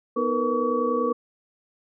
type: tone cluster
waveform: sine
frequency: 245.8 / 312.6 / 459.2 / 489.6 / 1134 Hz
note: B3 / D#4 / A#4 / B4 / C#6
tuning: -8 / +8 / -26 / -15 / +39 cents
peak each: -28 / -33 / -26 / -26 / -27 dBFS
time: 0.16-1.13 s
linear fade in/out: 10 ms
effects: none